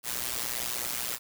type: noise with amplitude modulation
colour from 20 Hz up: white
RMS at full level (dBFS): -29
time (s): 0.03-1.19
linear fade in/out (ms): 50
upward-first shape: sine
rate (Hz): 121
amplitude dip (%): 90
effects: none